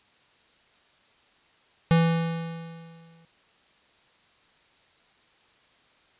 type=tone with exponential decay; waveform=square; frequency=165.6 Hz; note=E3; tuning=8 cents sharp; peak=-16 dBFS; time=1.91-3.25 s; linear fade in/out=0 ms; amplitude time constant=290 ms; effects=white hiss -61 dBFS RMS until 6.19 s + resampled to 8000 Hz